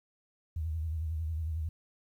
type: tone with vibrato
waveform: sine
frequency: 79.7 Hz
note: D#2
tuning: 42 cents sharp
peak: -31 dBFS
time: 0.56-1.69 s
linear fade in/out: 5 ms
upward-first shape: sine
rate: 11 Hz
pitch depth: 81 cents each way
effects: 11-bit